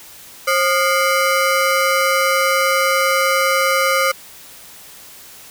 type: ring-modulated tone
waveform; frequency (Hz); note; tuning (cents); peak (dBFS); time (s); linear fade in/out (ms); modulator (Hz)
25% pulse; 880; A5; 0; -7; 0.47-4.12; 10; 345
effects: white hiss -40 dBFS RMS until 5.5 s